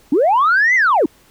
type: linear two-way sweep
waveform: sine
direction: up then down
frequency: 250.3 to 2093 to 250.3 Hz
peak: -9 dBFS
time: 0.12-1.06 s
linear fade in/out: 5 ms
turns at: 0.75 s
effects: tanh soft clip ceiling -7 dBFS + pink hiss -51 dBFS RMS until 1.3 s